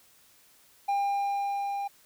triangle tone with level ramp, 801 Hz, G5, 37 cents sharp, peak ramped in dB -22 to -28 dBFS, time 0.88-1.88 s, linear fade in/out 10 ms, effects white hiss -60 dBFS RMS until 2.05 s

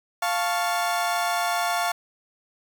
30% pulse chord, F augmented, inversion none, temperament equal, 698.5 / 880 / 1108.7 Hz, F5 / A5 / C#6, 0 / 0 / 0 cents, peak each -22 / -27 / -27 dBFS, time 0.22-1.92 s, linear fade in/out 5 ms, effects 9-bit

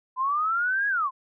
sine linear two-way sweep, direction up then down, 1005 to 1671 to 1005 Hz, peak -22 dBFS, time 0.16-1.11 s, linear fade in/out 50 ms, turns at 0.88 s, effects none

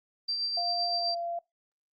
sine tone with tremolo, 4699 Hz, D8, in tune, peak -27 dBFS, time 0.28-1.15 s, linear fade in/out 10 ms, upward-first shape sine, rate 7.8 Hz, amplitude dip 35%
sine tone with pitch glide, 698.5 to 685.7 Hz, F5 to F5, 0 to -32 cents, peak -31 dBFS, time 0.57-1.39 s, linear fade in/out 5 ms, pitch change -32 cents, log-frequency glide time 0.85-1.15 s
effects noise-tail reverb RT60 0.2 s tail -23 dB re dry + Opus 24 kbps

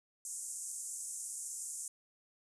white band-pass noise, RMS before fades -43 dBFS, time 0.25-1.88 s, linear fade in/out 2 ms, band 6600 to 9700 Hz, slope 48 dB/octave, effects resampled to 32000 Hz

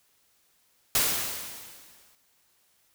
white noise with exponential decay, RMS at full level -22 dBFS, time 0.95-2.15 s, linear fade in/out 2 ms, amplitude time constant 260 ms, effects white hiss -67 dBFS RMS until 2.94 s

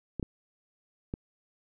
clicks, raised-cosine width 3 ms, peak -20 dBFS, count 3, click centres 0.197 / 0.228 / 1.139 s, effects none

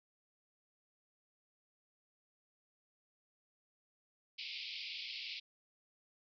pink band-pass noise, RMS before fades -45 dBFS, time 4.38-5.4 s, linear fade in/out 10 ms, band 2200 to 5100 Hz, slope 96 dB/octave, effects none

